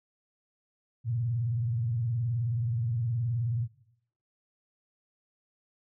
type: tone with vibrato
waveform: sine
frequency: 117.4 Hz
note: A#2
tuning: 13 cents sharp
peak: -27 dBFS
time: 1.04-3.68 s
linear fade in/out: 50 ms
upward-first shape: sine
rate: 19 Hz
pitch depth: 150 cents each way
effects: noise-tail reverb RT60 0.7 s tail -18 dB re dry